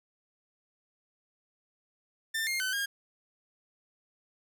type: tone with pitch steps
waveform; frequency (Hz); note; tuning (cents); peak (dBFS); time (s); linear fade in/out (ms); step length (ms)
sawtooth; 1791 / 2125 / 1520 / 1621; A6 / C7 / F#6 / G#6; +30 / +26 / +46 / -42; -26; 2.34-2.86; 10; 130
effects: none